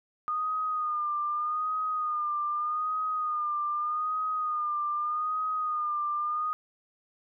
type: tone with vibrato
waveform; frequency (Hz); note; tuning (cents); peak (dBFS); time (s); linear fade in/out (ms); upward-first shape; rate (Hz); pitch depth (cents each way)
sine; 1223; D#6; -30; -27; 0.28-6.53; 0; sine; 0.82; 50
effects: none